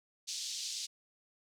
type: band-pass noise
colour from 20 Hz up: white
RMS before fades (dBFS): -40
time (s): 0.27-0.87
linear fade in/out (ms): 20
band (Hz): 3500 to 6500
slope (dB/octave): 24
effects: none